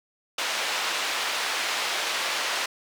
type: band-pass noise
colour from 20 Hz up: white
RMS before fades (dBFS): -28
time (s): 0.38-2.66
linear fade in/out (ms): 5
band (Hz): 550 to 3800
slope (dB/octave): 12
effects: none